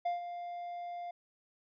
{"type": "tone with ADSR envelope", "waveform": "triangle", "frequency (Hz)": 700, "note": "F5", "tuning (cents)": 4, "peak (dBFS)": -27, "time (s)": [0.05, 1.11], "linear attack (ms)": 10, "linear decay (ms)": 140, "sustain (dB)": -10, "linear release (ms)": 5, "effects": ["resampled to 11025 Hz"]}